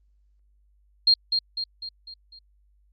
sine tone with echo, 4222 Hz, C8, 15 cents sharp, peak -14 dBFS, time 1.07-1.14 s, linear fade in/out 5 ms, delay 250 ms, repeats 5, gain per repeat -6 dB, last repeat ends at 2.39 s, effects added 50 Hz sine -59 dBFS peak until 2.92 s + Opus 32 kbps

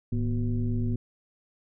sine tone with frequency modulation, 108.4 Hz, A2, 25 cents flat, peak -24 dBFS, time 0.12-0.96 s, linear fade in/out 5 ms, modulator 133 Hz, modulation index 1.1, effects none

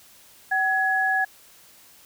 sine tone pair together, 763 / 1679.6 Hz, G5 / G#6, -47 / +19 cents, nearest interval octave + major second, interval 1366 cents, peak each -24 / -21 dBFS, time 0.51-1.25 s, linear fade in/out 10 ms, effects white hiss -52 dBFS RMS until 2.05 s

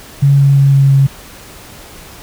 sine tone with pitch steps, 140 / 139.19 / 138.39 / 137.59 / 136.8 Hz, C#3 / C#3 / C#3 / C#3 / C#3, +18 / +7 / -3 / -13 / -23 cents, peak -5 dBFS, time 0.22-1.07 s, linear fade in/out 10 ms, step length 170 ms, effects pink hiss -35 dBFS RMS until 2.22 s

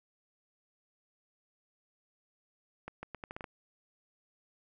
accelerating click train, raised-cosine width 0.5 ms, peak -26 dBFS, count 8, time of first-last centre 2.88-3.442 s, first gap 150 ms, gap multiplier 0.78, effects none

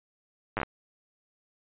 slowing click train, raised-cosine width 0.5 ms, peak -14 dBFS, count 6, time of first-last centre 0.57-0.632 s, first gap 9 ms, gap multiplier 1.16, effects resampled to 8000 Hz

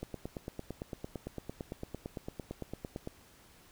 click train, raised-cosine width 2 ms, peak -25 dBFS, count 28, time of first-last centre 0.03-3.074 s, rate 8.87 Hz, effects pink hiss -60 dBFS RMS until 3.71 s

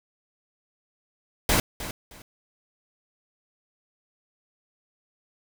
pink noise with echo, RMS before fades -21 dBFS, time 1.49-1.6 s, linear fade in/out 2 ms, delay 310 ms, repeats 2, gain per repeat -13 dB, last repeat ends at 2.22 s, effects none

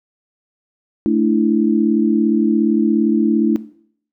sine chord, A suspended fourth, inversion none, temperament equal with one note detuned, 220 / 293.7 / 331 Hz, A3 / D4 / E4, 0 / 0 / +7 cents, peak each -17 dBFS, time 1.06-3.56 s, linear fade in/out 0 ms, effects noise-tail reverb RT60 0.6 s tail -17 dB re dry

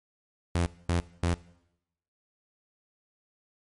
sawtooth tone bursts, 86.2 Hz, F2, 22 cents flat, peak -20 dBFS, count 3, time 0.55-1.34 s, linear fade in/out 0 ms, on 110 ms, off 230 ms, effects noise-tail reverb RT60 0.8 s tail -19 dB re dry + MP3 48 kbps

